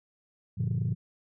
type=chord; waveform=sine; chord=G minor seventh; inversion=none; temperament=equal with one note detuned; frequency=98 / 118.17 / 146.83 / 174.61 Hz; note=G2 / Bb2 / D3 / F3; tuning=0 / +24 / 0 / 0 cents; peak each=-32 / -28 / -32 / -33 dBFS; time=0.57-0.95 s; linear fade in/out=20 ms; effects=tanh soft clip ceiling -21 dBFS